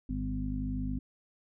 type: harmonic tone with a mistuned harmonic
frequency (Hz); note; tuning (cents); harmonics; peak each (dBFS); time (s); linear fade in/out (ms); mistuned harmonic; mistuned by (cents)
50.9; G#1; -34; 1 / 2 / 3 / 4 / 5; -35 / -41 / -40 / -42 / -35; 0.09-0.99; 5; 4; -20
effects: none